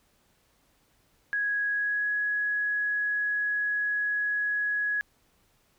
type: tone with pitch glide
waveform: sine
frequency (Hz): 1661.2 to 1675.7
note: G#6 to G#6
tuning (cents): 0 to +15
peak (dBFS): -25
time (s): 1.33-5.01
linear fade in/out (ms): 0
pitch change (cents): +15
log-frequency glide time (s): 1.71-2.1
effects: pink hiss -67 dBFS RMS until 5.78 s